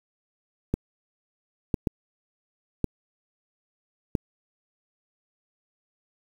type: clicks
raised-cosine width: 3 ms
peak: -10 dBFS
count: 5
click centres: 0.74 / 1.742 / 1.872 / 2.843 / 4.152 s
effects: 7-bit